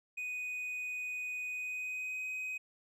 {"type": "tone with pitch glide", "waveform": "triangle", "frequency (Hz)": [2489, 2516], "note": ["D#7", "D#7"], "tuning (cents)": [0, 19], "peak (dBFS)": -35, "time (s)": [0.17, 2.58], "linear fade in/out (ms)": 10, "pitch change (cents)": 19, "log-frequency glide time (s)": [1.47, 2.25], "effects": []}